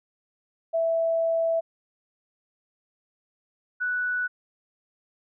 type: tone pair in turn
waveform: sine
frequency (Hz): 659.3 / 1480.1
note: E5 / F#6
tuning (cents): 0 / 0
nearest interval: octave + major second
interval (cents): 1400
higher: second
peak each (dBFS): -21 / -24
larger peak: first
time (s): 0.73-1.61 / 3.8-4.28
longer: first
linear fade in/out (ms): 20
effects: none